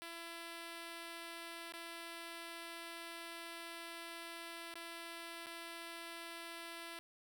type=tone with dropouts; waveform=5% pulse; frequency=335.7 Hz; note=E4; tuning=32 cents sharp; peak=-35 dBFS; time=0.02-6.99 s; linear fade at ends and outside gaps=0 ms; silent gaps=1.722-1.737 / 4.741-4.755 / 5.46-5.468 s; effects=11-bit